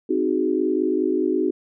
sine chord, Ab dominant seventh, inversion first, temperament equal, 261.6 / 311.1 / 370 / 415.3 Hz, C4 / Eb4 / Gb4 / Ab4, 0 / 0 / 0 / 0 cents, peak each -26 / -23 / -22 / -27 dBFS, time 0.09-1.51 s, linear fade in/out 10 ms, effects none

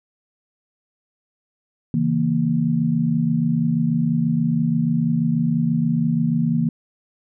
sine chord, A# diminished, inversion first, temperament equal, 138.59 / 164.81 / 233.1 Hz, C#3 / E3 / A#3, 0 / 0 / 0 cents, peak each -25 / -20 / -20 dBFS, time 1.94-6.69 s, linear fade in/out 2 ms, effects none

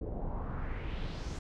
brown noise with low-pass filter sweep, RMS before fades -37 dBFS, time 0.01-1.39 s, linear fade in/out 5 ms, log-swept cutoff 480 to 7400 Hz, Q 2.4, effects none

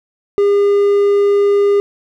triangle tone, 404.6 Hz, G#4, 45 cents flat, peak -7 dBFS, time 0.38-1.8 s, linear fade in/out 0 ms, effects none

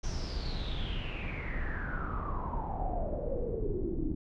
brown noise with low-pass filter sweep, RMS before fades -34 dBFS, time 0.03-4.15 s, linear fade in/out 10 ms, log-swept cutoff 6000 to 290 Hz, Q 9.9, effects none

